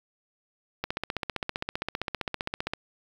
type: click train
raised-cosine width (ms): 0.3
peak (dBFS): -13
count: 30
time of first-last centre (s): 0.84-2.735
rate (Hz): 15.3
effects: 7-bit